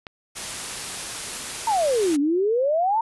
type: click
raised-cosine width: 0.3 ms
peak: -20 dBFS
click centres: 0.068 s
type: low-pass noise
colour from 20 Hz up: white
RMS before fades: -34 dBFS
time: 0.35-2.17 s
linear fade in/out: 20 ms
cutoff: 11000 Hz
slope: 96 dB/octave
type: exponential two-way sweep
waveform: sine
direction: down then up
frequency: 932.3 to 277.2 to 932.3 Hz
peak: -18 dBFS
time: 1.67-3.01 s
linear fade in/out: 5 ms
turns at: 2.19 s
effects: none